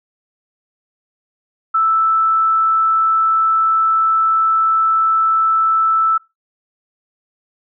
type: tone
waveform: sine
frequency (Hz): 1318.5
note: E6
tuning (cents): 0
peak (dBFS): -11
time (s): 1.74-6.18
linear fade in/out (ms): 10
effects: noise-tail reverb RT60 0.2 s tail -21 dB re dry